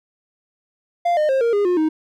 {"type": "tone with pitch steps", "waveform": "triangle", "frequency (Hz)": [695, 608.5, 532.8, 466.5, 408.5, 357.7, 313.2], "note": ["F5", "D#5", "C5", "A#4", "G#4", "F4", "D#4"], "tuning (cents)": [-9, -39, 31, 1, -29, 41, 11], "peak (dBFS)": -13, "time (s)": [1.05, 1.89], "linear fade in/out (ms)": 10, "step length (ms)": 120, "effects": []}